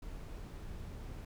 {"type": "noise", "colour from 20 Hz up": "brown", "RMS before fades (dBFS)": -45, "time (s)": [0.02, 1.25], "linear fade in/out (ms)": 5, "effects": []}